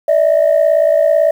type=tone pair together; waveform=sine; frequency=587.3 / 645.3 Hz; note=D5 / E5; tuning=0 / -37 cents; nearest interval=major second; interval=163 cents; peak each=-10 dBFS; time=0.08-1.31 s; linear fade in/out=5 ms; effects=tanh soft clip ceiling -4 dBFS + 7-bit